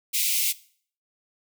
white high-pass noise, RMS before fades -24 dBFS, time 0.13-0.53 s, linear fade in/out 20 ms, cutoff 2100 Hz, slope 96 dB/octave, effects noise-tail reverb RT60 0.5 s tail -19 dB re dry

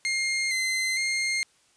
sawtooth tone with pitch steps, 2124 / 2064 / 2121 Hz, C7 / C7 / C7, +25 / -24 / +23 cents, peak -21 dBFS, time 0.05-1.43 s, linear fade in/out 0 ms, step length 460 ms, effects white hiss -63 dBFS RMS until 1.76 s + resampled to 22050 Hz

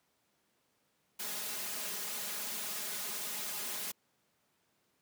white noise with comb filter, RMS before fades -39 dBFS, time 1.19-3.92 s, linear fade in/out 10 ms, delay 4.8 ms, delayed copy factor +0.9, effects pink hiss -75 dBFS RMS until 5.01 s + high-pass 150 Hz 12 dB/octave

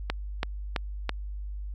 click train, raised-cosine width 0.3 ms, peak -11 dBFS, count 4, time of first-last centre 0.1-1.093 s, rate 3.02 Hz, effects added 50 Hz sine -33 dBFS peak until 1.74 s

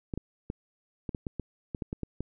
clicks, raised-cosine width 3 ms, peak -20 dBFS, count 12, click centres 0.138 / 0.176 / 0.501 / 1.092 / 1.148 / 1.268 / 1.397 / 1.748 / 1.822 / 1.929 / 2.033 / 2.206 s, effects none

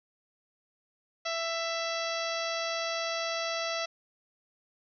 harmonic tone with a mistuned harmonic, 664 Hz, E5, 12 cents sharp, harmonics 1 / 2 / 3 / 4 / 5 / 6 / 7 / 8 / 9, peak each -34 / -37 / -39 / -40 / -41 / -42 / -42 / -43 / -44 dBFS, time 1.25-3.86 s, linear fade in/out 10 ms, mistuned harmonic 8, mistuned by +40 cents, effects none

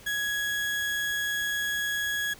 35% pulse tone, 1667 Hz, G#6, 6 cents sharp, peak -25 dBFS, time 0.06-2.34 s, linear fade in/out 10 ms, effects pink hiss -50 dBFS RMS until 2.39 s

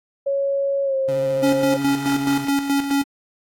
sine tone with pitch glide, 554.4 to 534.6 Hz, C#5 to C5, 0 to +37 cents, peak -18 dBFS, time 0.26-1.77 s, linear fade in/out 10 ms, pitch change -63 cents, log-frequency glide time 0.84-0.95 s
25% pulse tone with vibrato, 138.4 Hz, C#3, 2 cents flat, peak -25 dBFS, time 1.08-2.45 s, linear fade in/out 5 ms, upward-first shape sine, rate 14 Hz, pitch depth 42 cents each way
square tone with tremolo, 279.5 Hz, C#4, 14 cents sharp, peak -17 dBFS, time 1.42-3.04 s, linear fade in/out 20 ms, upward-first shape square, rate 4.7 Hz, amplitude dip 55%
clicks, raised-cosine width 0.3 ms, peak -20 dBFS, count 3, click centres 2.474 / 2.794 / 2.904 s
effects AAC 64 kbps

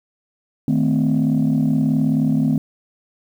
sine chord, A diminished, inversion second, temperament equal with one note detuned, 155.56 / 220 / 258.9 Hz, Eb3 / A3 / C4, 0 / 0 / -18 cents, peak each -18 / -18 / -17 dBFS, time 0.68-2.58 s, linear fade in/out 2 ms, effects tanh soft clip ceiling -10 dBFS + 8-bit

